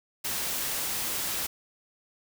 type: noise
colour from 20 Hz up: white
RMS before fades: -31 dBFS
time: 0.24-1.47 s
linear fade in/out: 10 ms
effects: none